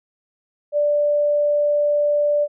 sine tone, 587.3 Hz, D5, in tune, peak -15 dBFS, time 0.72-2.48 s, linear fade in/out 50 ms, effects none

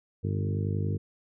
harmonic tone with a mistuned harmonic, 50.2 Hz, G1, 42 cents sharp, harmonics 2 / 3 / 4 / 5 / 6 / 7 / 8 / 9, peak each -28 / -33 / -37 / -40 / -43 / -41 / -44 / -41 dBFS, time 0.23-0.98 s, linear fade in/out 20 ms, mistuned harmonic 2, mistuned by -35 cents, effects none

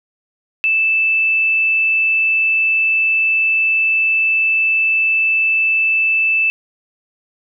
sine tone, 2637 Hz, E7, in tune, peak -12 dBFS, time 0.64-6.5 s, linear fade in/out 0 ms, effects none

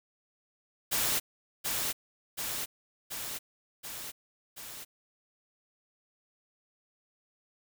white noise with echo, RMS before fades -29 dBFS, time 0.91-1.2 s, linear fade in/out 20 ms, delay 730 ms, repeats 5, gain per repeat -3 dB, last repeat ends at 4.85 s, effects none

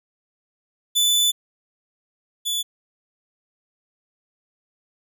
sawtooth tone pair in turn, 3493 / 3459 Hz, A7 / A7, -13 / -30 cents, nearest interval unison, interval 17 cents, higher first, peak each -13 / -19 dBFS, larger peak first, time 0.95-1.32 / 2.45-2.63 s, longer first, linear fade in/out 20 ms, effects none

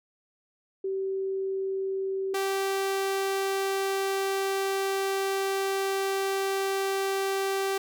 sine / sawtooth tone pair in turn, 385.3 / 389.3 Hz, G4 / G4, -30 / -12 cents, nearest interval unison, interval 18 cents, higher second, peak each -27 / -22 dBFS, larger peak second, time 0.84-2.34 / 2.34-7.78 s, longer second, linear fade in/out 5 ms, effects none

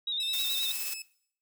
sine tone with vibrato, 3729 Hz, A#7, in tune, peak -29 dBFS, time 0.07-0.72 s, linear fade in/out 5 ms, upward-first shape square, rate 9.4 Hz, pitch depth 44 cents each way
15% pulse tone with pitch glide, 2637 to 2599 Hz, E7 to E7, 0 to -25 cents, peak -31 dBFS, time 0.2-1.02 s, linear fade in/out 2 ms, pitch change -25 cents, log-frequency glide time 0.37-0.91 s
blue noise with tremolo, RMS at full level -34 dBFS, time 0.33-0.94 s, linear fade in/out 5 ms, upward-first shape sine, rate 17 Hz, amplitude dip 35%
effects noise-tail reverb RT60 0.6 s tail -19 dB re dry

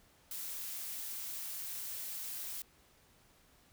blue noise, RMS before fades -42 dBFS, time 0.31-2.62 s, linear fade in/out 2 ms, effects pink hiss -66 dBFS RMS until 3.72 s

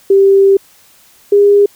sine tone pair in turn, 392 / 405.9 Hz, G4 / G#4, 0 / -40 cents, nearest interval minor second, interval 60 cents, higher second, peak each -4 dBFS, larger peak neither, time 0.1-0.57 / 1.32-1.66 s, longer first, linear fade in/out 5 ms, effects white hiss -46 dBFS RMS until 1.75 s

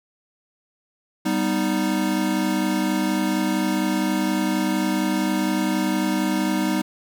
square chord, G augmented, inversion none, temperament equal, 196 / 246.9 / 311.1 Hz, G3 / B3 / D#4, 0 / 0 / 0 cents, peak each -25 / -27 / -24 dBFS, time 1.25-6.82 s, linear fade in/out 10 ms, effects none

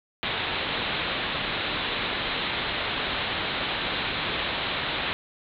white low-pass noise, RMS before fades -29 dBFS, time 0.23-5.13 s, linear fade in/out 0 ms, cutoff 4000 Hz, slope 96 dB/octave, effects none

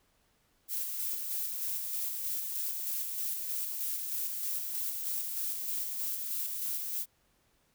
violet noise with tremolo, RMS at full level -34 dBFS, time 0.68-7.06 s, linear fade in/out 50 ms, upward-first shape square, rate 3.2 Hz, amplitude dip 30%, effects pink hiss -71 dBFS RMS until 7.74 s

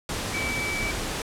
sine tone in noise, 2301 Hz, D7, 36 cents flat, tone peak -28 dBFS, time 0.34-0.91 s, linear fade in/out 2 ms, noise pink, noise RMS -30 dBFS, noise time 0.09-1.22 s, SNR -1 dB, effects low-pass 10000 Hz 12 dB/octave

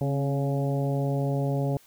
harmonic tone with a mistuned harmonic, 139.9 Hz, C#3, 16 cents sharp, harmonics 1 / 2 / 3 / 4 / 5 / 6, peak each -25 / -32 / -34 / -33 / -37 / -42 dBFS, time 0.01-1.77 s, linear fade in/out 2 ms, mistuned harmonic 2, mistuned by -47 cents, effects white hiss -57 dBFS RMS until 1.86 s

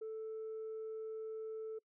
sine tone, 440 Hz, A4, in tune, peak -39 dBFS, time 0.01-1.79 s, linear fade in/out 10 ms, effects noise-tail reverb RT60 0.1 s tail -26 dB re dry + tanh soft clip ceiling -39 dBFS

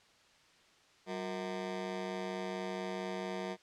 20% pulse ring-modulated tone, 277.2 Hz, C#4, in tune, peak -29 dBFS, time 1.06-3.57 s, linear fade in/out 50 ms, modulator 86.4 Hz, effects white hiss -64 dBFS RMS until 3.62 s + low-pass 5000 Hz 12 dB/octave

